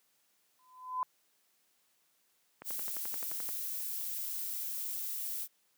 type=tone with exponential growth; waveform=sine; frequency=1014 Hz; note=B5; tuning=45 cents sharp; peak=-28 dBFS; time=0.59-1.03 s; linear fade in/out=1 ms; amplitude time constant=94 ms
type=click train; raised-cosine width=0.5 ms; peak=-30 dBFS; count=11; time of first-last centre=2.62-3.49 s; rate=11.5 Hz
type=noise; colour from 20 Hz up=violet; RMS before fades=-38 dBFS; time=2.64-5.48 s; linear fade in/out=50 ms
effects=white hiss -73 dBFS RMS until 5.77 s + high-pass 150 Hz 12 dB/octave